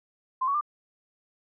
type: tone with pitch steps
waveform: sine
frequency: 1040 / 1120 / 1193 Hz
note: C6 / C#6 / D6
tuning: -11 / +18 / +27 cents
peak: -23 dBFS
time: 0.41-0.611 s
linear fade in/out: 10 ms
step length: 67 ms
effects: none